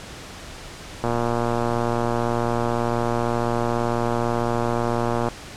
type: click train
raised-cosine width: 1 ms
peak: -9 dBFS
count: 502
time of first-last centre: 1.04-5.286 s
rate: 118 Hz
effects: pink hiss -38 dBFS RMS until 5.56 s + low-pass 8000 Hz 12 dB/octave